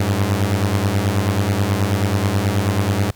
sawtooth beating tone pair, 95 / 104.3 Hz, F#2 / G#2, +46 / +8 cents, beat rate 9.3 Hz, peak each -15 dBFS, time 0-3.11 s, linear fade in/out 5 ms, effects pink hiss -50 dBFS RMS until 3.15 s

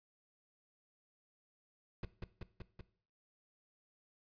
brown noise with echo, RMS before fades -40 dBFS, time 2.03-2.05 s, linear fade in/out 2 ms, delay 190 ms, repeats 4, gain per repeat -2 dB, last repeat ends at 2.81 s, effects noise-tail reverb RT60 0.5 s tail -17 dB re dry + resampled to 11025 Hz

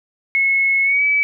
sine tone with pitch glide, 2185 to 2292 Hz, C#7 to D7, -26 to -43 cents, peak -13 dBFS, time 0.35-1.23 s, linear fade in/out 0 ms, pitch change +83 cents, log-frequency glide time 0.83-1.04 s, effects none

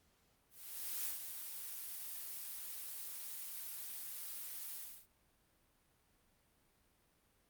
blue noise with ADSR envelope, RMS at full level -39 dBFS, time 0.5-5.07 s, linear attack 560 ms, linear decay 120 ms, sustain -7 dB, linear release 300 ms, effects pink hiss -74 dBFS RMS until 7.49 s + Opus 48 kbps

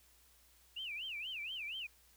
sine tone with vibrato, 2700 Hz, E7, 41 cents sharp, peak -40 dBFS, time 0.76-1.87 s, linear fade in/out 10 ms, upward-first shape sine, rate 4.2 Hz, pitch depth 270 cents each way, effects added 60 Hz sine -70 dBFS peak until 2.16 s + white hiss -67 dBFS RMS until 2.16 s

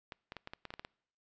clicks, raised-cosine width 0.3 ms, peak -27 dBFS, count 10, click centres 0.122 / 0.321 / 0.367 / 0.474 / 0.535 / 0.653 / 0.705 / 0.739 / 0.795 / 0.849 s, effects noise-tail reverb RT60 0.7 s tail -26 dB re dry + resampled to 16000 Hz

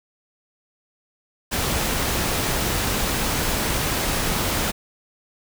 pink noise, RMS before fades -23 dBFS, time 1.51-4.72 s, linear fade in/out 20 ms, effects none

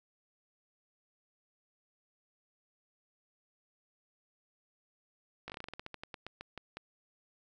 slowing click train, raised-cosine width 0.3 ms, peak -26 dBFS, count 18, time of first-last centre 5.48-6.77 s, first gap 18 ms, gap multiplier 1.16, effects none

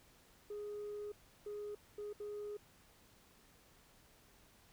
sine tone bursts at uneven times, 415.3 Hz, G#4, in tune, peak -40 dBFS, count 4, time 0.5-1.12 / 1.46-1.75 / 1.98-2.13 / 2.2-2.57 s, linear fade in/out 5 ms, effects tanh soft clip ceiling -40 dBFS + pink hiss -66 dBFS RMS until 4.72 s

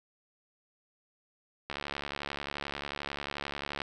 click train, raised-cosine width 0.3 ms, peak -19 dBFS, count 152, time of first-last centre 1.7-3.818 s, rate 71.3 Hz, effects none

